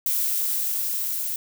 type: noise with level ramp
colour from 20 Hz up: violet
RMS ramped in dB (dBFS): -23 to -28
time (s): 0.06-1.36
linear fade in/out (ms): 2
effects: none